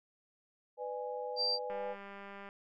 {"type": "chord", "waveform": "sine", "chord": "G# diminished", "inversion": "first", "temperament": "just", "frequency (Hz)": [498.4, 598, 830.6], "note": ["B4", "D5", "G#5"], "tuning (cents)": [16, 31, 0], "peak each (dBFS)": [-39, -44, -42], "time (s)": [0.77, 1.96], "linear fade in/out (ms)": 50}
{"type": "tone", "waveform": "sine", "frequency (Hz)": 4699, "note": "D8", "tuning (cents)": 0, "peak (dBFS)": -30, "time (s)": [1.36, 1.59], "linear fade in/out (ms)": 50}
{"type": "click train", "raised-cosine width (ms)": 0.5, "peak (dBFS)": -34, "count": 158, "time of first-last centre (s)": [1.7, 2.489], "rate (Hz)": 199}
{"effects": []}